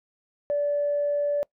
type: tone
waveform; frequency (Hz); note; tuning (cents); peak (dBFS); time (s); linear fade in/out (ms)
sine; 580; D5; -22; -21; 0.5-1.43; 0
effects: noise-tail reverb RT60 0.1 s tail -24 dB re dry + tanh soft clip ceiling -17 dBFS